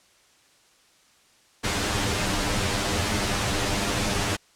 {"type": "noise with comb filter", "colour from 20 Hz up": "pink", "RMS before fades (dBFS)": -25, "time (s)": [1.63, 4.37], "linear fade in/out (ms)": 20, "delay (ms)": 10, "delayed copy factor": 0.85, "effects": ["white hiss -59 dBFS RMS until 4.55 s", "low-pass 8000 Hz 12 dB/octave"]}